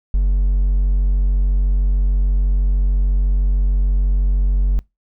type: tone with hard clipping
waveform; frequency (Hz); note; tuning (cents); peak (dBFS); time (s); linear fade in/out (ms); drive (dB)
triangle; 46.87; F#1; +23; -13; 0.14-4.79; 0; 5
effects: noise-tail reverb RT60 0.2 s tail -24 dB re dry